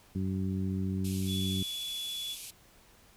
harmonic tone, 94.9 Hz, F#2, 44 cents sharp, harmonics 1 / 2 / 3 / 4, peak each -33 / -32 / -40 / -44 dBFS, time 0.15-1.63 s, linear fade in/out 5 ms
white band-pass noise, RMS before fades -45 dBFS, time 1.04-2.51 s, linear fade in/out 10 ms, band 2300 to 13000 Hz, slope 96 dB/octave
sine tone, 3423 Hz, A7, 48 cents flat, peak -35 dBFS, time 1.26-2.37 s, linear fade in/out 50 ms
effects pink hiss -60 dBFS RMS until 3.16 s

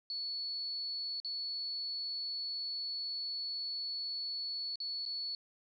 sine tone with dropouts, 4418 Hz, C#8, 7 cents flat, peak -36 dBFS, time 0.1-5.35 s, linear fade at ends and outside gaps 1 ms, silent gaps 1.201-1.247 / 4.757-4.802 / 5.053-5.061 s, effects none

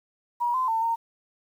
sine tone with pitch steps, 958 / 1029 / 899 / 919 Hz, A#5 / C6 / A5 / A#5, +47 / -29 / +37 / -25 cents, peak -22 dBFS, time 0.4-0.96 s, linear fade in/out 20 ms, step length 140 ms, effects 9-bit

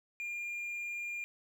triangle tone, 2406 Hz, D7, 41 cents sharp, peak -35 dBFS, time 0.2-1.24 s, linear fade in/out 0 ms, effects none

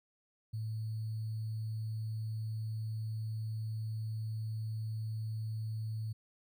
sine tone with sample-and-hold, 110 Hz, A2, in tune, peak -35 dBFS, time 0.53-6.13 s, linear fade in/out 10 ms, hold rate 4410 Hz, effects none

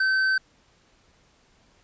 sine tone with hard clipping, 1539 Hz, G6, 32 cents flat, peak -21 dBFS, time 0-0.38 s, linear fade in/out 5 ms, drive 6 dB, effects pink hiss -61 dBFS RMS until 1.83 s + resampled to 16000 Hz

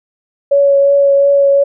sine tone with vibrato, 560 Hz, C#5, 18 cents sharp, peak -6 dBFS, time 0.51-1.64 s, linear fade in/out 10 ms, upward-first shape triangle, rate 2.8 Hz, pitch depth 14 cents each way, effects none

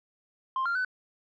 sine tone with pitch steps, 1053 / 1391 / 1505 Hz, C6 / F6 / F#6, +11 / -7 / +29 cents, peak -24 dBFS, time 0.56-0.848 s, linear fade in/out 2 ms, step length 96 ms, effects tanh soft clip ceiling -24 dBFS

